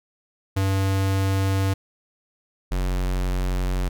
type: tone pair in turn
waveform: square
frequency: 96.7 / 45.82 Hz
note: G2 / F#1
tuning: -23 / -16 cents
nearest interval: octave + minor second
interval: 1293 cents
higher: first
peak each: -20 / -22 dBFS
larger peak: first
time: 0.56-1.74 / 2.71-3.89 s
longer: neither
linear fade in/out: 10 ms
effects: none